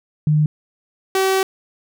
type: tone pair in turn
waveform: sine / sawtooth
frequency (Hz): 151.8 / 382.5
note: D#3 / G4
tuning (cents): -42 / -42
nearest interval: octave + major third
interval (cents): 1600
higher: second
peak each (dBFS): -12 / -11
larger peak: second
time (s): 0.27-0.46 / 1.15-1.43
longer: second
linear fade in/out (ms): 2
effects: none